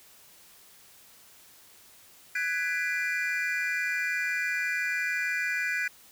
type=chord; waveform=triangle; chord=G# half-diminished seventh; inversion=third; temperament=just; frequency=1495.1 / 1661.2 / 1993.5 / 2392 Hz; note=F#6 / G#6 / B6 / D7; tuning=+18 / 0 / +16 / +31 cents; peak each=-31 dBFS; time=2.35-5.88 s; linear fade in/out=5 ms; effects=white hiss -55 dBFS RMS until 6.11 s